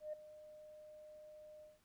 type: tone with ADSR envelope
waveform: sine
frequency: 610 Hz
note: D#5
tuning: 34 cents flat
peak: -39 dBFS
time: 0-1.8 s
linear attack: 130 ms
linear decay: 9 ms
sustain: -15 dB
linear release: 180 ms
effects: tanh soft clip ceiling -36 dBFS + pink hiss -75 dBFS RMS until 1.84 s